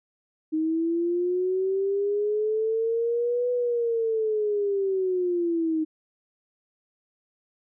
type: linear two-way sweep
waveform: sine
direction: up then down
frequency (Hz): 311.1 to 493.9 to 311.1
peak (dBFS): -22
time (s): 0.52-5.85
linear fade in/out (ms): 20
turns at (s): 3.51
effects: none